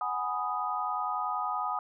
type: chord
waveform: sine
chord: G# minor seventh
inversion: third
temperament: equal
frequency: 740 / 830.6 / 987.8 / 1244.5 Hz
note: F#5 / G#5 / B5 / D#6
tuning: 0 / 0 / 0 / 0 cents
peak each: -36 / -35 / -37 / -32 dBFS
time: 0.01-1.79 s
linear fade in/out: 2 ms
effects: none